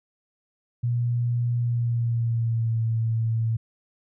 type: tone with pitch glide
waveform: sine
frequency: 120 to 113.26 Hz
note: B2 to A#2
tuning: -49 to -49 cents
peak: -21 dBFS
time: 0.83-3.57 s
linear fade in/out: 10 ms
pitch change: -100 cents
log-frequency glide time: 1.58-2.8 s
effects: none